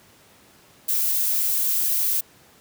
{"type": "noise", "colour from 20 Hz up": "violet", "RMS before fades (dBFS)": -22, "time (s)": [0.88, 2.21], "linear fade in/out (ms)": 10, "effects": ["pink hiss -53 dBFS RMS until 2.6 s", "high-pass 100 Hz 12 dB/octave"]}